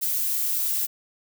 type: noise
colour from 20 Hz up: violet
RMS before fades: -25 dBFS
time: 0.01-0.87 s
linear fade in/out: 20 ms
effects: none